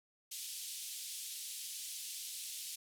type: band-pass noise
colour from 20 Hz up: white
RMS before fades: -45 dBFS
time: 0.31-2.76 s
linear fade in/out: 10 ms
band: 2900 to 12000 Hz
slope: 24 dB/octave
effects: none